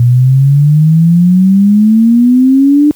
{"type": "exponential sweep", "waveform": "sine", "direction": "up", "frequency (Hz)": [119.2, 300], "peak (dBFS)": -3, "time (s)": [0, 2.91], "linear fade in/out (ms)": 0, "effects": ["white hiss -42 dBFS RMS until 2.95 s", "high-pass 60 Hz 12 dB/octave"]}